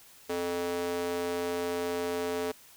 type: tone with high-pass filter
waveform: square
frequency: 87.2 Hz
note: F2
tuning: 2 cents flat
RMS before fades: -32 dBFS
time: 0.29-2.52 s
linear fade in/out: 10 ms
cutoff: 390 Hz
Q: 2.7
effects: white hiss -55 dBFS RMS until 2.76 s